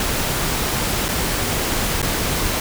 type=noise with dropouts; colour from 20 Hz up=pink; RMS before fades=-21 dBFS; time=0-2.6 s; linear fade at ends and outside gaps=2 ms; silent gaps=1.083-1.087 / 2.018-2.027 s; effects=none